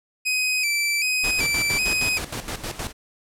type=tone with vibrato; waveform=sawtooth; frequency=2420 Hz; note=D#7; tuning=49 cents flat; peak=-17 dBFS; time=0.25-2.19 s; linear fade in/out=20 ms; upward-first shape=square; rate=1.3 Hz; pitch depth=65 cents each way
type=noise with tremolo; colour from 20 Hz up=pink; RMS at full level=-29 dBFS; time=1.23-2.93 s; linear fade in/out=20 ms; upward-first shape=square; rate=6.4 Hz; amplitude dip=70%
effects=low-pass 12000 Hz 12 dB/octave